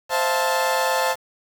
30% pulse chord, F major seventh, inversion second, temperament equal with one note detuned, 523.3 / 650.2 / 698.5 / 880 Hz, C5 / E5 / F5 / A5, 0 / -24 / 0 / 0 cents, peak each -21 / -25 / -25 / -20 dBFS, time 0.09-1.16 s, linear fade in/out 50 ms, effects 7-bit

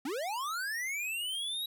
square linear sweep, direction up, 242.1 to 3868 Hz, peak -34 dBFS, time 0.05-1.66 s, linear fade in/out 5 ms, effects none

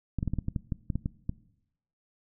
clicks, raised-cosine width 5 ms, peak -17 dBFS, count 12, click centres 0.187 / 0.229 / 0.277 / 0.336 / 0.387 / 0.484 / 0.562 / 0.722 / 0.902 / 0.956 / 1.059 / 1.294 s, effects noise-tail reverb RT60 0.8 s tail -20 dB re dry

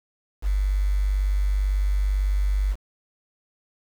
sine tone with quantisation, 49 Hz, G1, in tune, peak -19 dBFS, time 0.42-2.76 s, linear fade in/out 50 ms, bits 7, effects none

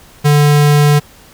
square tone, 146.9 Hz, D3, 1 cent sharp, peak -7 dBFS, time 0.24-1 s, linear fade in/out 20 ms, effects pink hiss -42 dBFS RMS until 1.33 s

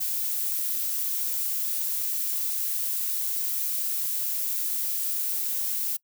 violet noise, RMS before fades -28 dBFS, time 0-5.97 s, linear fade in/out 10 ms, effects noise-tail reverb RT60 0.1 s tail -23 dB re dry

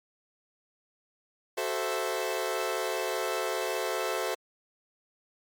sawtooth chord, F# half-diminished seventh, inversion none, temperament equal with one note detuned, 374.9 / 440 / 523.3 / 659.3 Hz, F#4 / A4 / C5 / E5, +23 / 0 / 0 / 0 cents, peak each -31 / -30 / -30 / -31 dBFS, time 1.57-4.35 s, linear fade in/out 10 ms, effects MP3 96 kbps

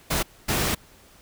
pink noise bursts at uneven times, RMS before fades -24 dBFS, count 2, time 0.1-0.23 / 0.48-0.75 s, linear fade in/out 10 ms, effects pink hiss -53 dBFS RMS until 1.21 s

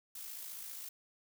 blue noise with amplitude modulation, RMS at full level -44 dBFS, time 0.15-0.89 s, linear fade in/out 5 ms, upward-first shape sine, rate 55.2 Hz, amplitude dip 40%, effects none

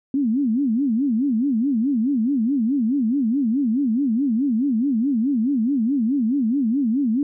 sine tone with vibrato, 250.2 Hz, B3, 23 cents sharp, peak -17 dBFS, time 0.14-7.23 s, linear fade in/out 2 ms, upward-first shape sine, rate 4.7 Hz, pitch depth 260 cents each way, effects none

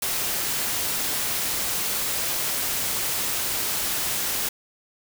white noise, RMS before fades -26 dBFS, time 0.02-4.49 s, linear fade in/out 5 ms, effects none

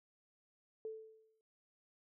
sine tone with exponential decay, 440 Hz, A4, in tune, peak -39 dBFS, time 0.85-1.41 s, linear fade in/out 1 ms, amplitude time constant 120 ms, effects none

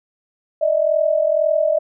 sine tone pair together, 598 / 640 Hz, D5 / D#5, +31 / +49 cents, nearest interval minor second, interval 118 cents, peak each -17 dBFS, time 0.61-1.79 s, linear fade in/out 10 ms, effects none

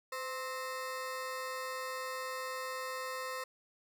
25% pulse ring-modulated tone, 784 Hz, G5, in tune, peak -31 dBFS, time 0.12-3.44 s, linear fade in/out 5 ms, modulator 270 Hz, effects none

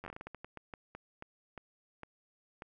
slowing click train, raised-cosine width 0.5 ms, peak -29 dBFS, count 18, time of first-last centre 0.04-2.621 s, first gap 10 ms, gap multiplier 1.29, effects none

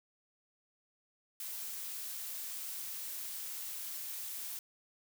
blue noise, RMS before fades -42 dBFS, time 1.4-4.59 s, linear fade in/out 2 ms, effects none

